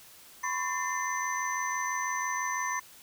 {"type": "tone cluster", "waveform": "sine", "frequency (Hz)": [1008, 1094, 1796, 2071, 6080], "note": ["B5", "C#6", "A6", "C7", "F#8"], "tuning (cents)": [35, -23, 35, -18, 46], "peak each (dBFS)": [-33, -36, -35, -38, -38], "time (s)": [0.43, 2.8], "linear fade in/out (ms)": 10, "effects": ["white hiss -53 dBFS RMS until 3.02 s"]}